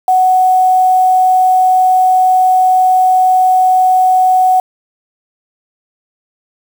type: tone with quantisation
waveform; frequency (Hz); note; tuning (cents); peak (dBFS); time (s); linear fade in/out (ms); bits
sine; 743; F#5; +7; -6; 0.08-4.6; 2; 5
effects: none